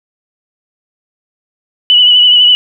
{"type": "tone with vibrato", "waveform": "sine", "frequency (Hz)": 2960, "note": "F#7", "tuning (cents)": 0, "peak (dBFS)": -3, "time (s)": [1.9, 2.55], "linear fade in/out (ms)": 0, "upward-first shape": "triangle", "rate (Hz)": 12, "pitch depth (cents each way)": 40, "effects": []}